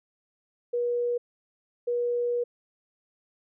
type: tone bursts at uneven times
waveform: sine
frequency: 481.8 Hz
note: B4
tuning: 43 cents flat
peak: -24 dBFS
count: 2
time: 0.73-1.18 / 1.87-2.44 s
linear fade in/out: 10 ms
effects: none